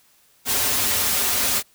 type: noise with comb filter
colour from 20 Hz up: white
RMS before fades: -21 dBFS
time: 0.45-1.63 s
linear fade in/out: 50 ms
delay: 6.1 ms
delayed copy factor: -0.9
effects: white hiss -58 dBFS RMS until 1.74 s